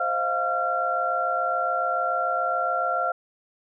sine tone cluster, 523 / 634 / 701 / 1371 Hz, C5 / D#5 / F5 / F6, -1 / +32 / +6 / -32 cents, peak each -32 / -32 / -26 / -25 dBFS, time 0-3.12 s, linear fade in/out 5 ms, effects none

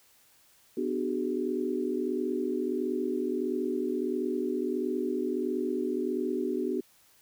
sine chord, G# half-diminished seventh, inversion first, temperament just, 249.2 / 299 / 373.8 / 415.3 Hz, B3 / D4 / F#4 / G#4, +16 / +31 / +18 / 0 cents, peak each -33 / -34 / -31 / -36 dBFS, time 0.77-6.81 s, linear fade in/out 5 ms, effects white hiss -62 dBFS RMS until 7.21 s

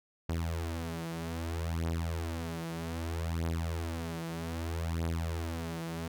sawtooth beating tone pair, 82.41 / 83.04 Hz, E2 / E2, 0 / +13 cents, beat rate 0.63 Hz, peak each -32 / -32 dBFS, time 0.29-6.08 s, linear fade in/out 5 ms, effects none

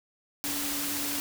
sine tone in noise, 286.9 Hz, D4, 40 cents flat, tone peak -37 dBFS, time 0.44-1.2 s, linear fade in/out 0 ms, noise white, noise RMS -32 dBFS, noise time 0.44-1.2 s, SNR -8 dB, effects none

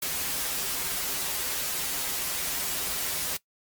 white noise with comb filter, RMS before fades -30 dBFS, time 0.02-3.37 s, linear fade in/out 5 ms, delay 9.1 ms, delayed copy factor -0.95, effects noise-tail reverb RT60 0.1 s tail -20 dB re dry + MP3 96 kbps

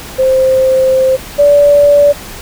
sine tone pair in turn, 523.3 / 577.8 Hz, C5 / D5, 0 / -28 cents, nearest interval major second, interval 172 cents, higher second, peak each -6 / -3 dBFS, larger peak second, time 0.18-1.17 / 1.38-2.13 s, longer first, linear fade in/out 20 ms, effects pink hiss -28 dBFS RMS until 2.41 s

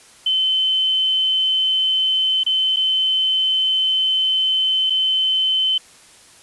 sine tone with dropouts, 3063 Hz, G7, 41 cents flat, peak -15 dBFS, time 0.26-5.78 s, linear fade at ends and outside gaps 5 ms, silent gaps 2.435-2.463 / 2.762-2.768 / 4.899-4.903 s, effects white hiss -47 dBFS RMS until 6.42 s + resampled to 24000 Hz

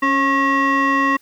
sine tone with frequency modulation, 1091 Hz, C#6, 28 cents flat, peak -12 dBFS, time 0.02-1.17 s, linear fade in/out 10 ms, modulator 815 Hz, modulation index 1.2, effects tanh soft clip ceiling -11 dBFS + white hiss -56 dBFS RMS until 1.21 s

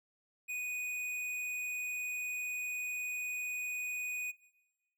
sine tone with tanh clipping, 2481 Hz, D#7, 6 cents flat, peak -38 dBFS, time 0.48-4.32 s, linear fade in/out 20 ms, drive 15 dB, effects noise-tail reverb RT60 1.0 s tail -18 dB re dry

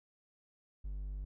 triangle tone, 49.36 Hz, G1, 13 cents sharp, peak -36 dBFS, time 0.84-1.25 s, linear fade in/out 10 ms, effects none

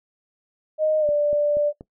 sine tone with pitch glide, 620 to 588.3 Hz, D#5 to D5, -6 to +3 cents, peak -17 dBFS, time 0.78-1.73 s, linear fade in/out 50 ms, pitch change -91 cents, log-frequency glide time 1-1.07 s
click train, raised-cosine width 2 ms, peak -24 dBFS, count 4, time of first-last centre 1.09-1.809 s, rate 4.17 Hz
effects noise-tail reverb RT60 0.1 s tail -19 dB re dry

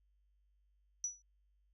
sine tone with exponential decay, 5900 Hz, F#8, 6 cents flat, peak -31 dBFS, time 1.04-1.22 s, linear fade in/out 1 ms, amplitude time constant 39 ms, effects tanh soft clip ceiling -27 dBFS + added 50 Hz sine -70 dBFS peak until 1.73 s

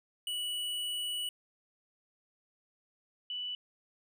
square / sine tone pair in turn, 2945 / 2969 Hz, F#7 / F#7, -9 / +5 cents, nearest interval unison, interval 14 cents, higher second, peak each -34 / -35 dBFS, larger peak first, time 0.27-1.29 / 3.3-3.55 s, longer first, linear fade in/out 2 ms, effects none

